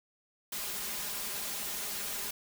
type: noise with comb filter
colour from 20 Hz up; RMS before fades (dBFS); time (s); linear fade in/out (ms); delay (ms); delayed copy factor
white; -37; 0.52-2.31; 5; 4.9; +0.75
effects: none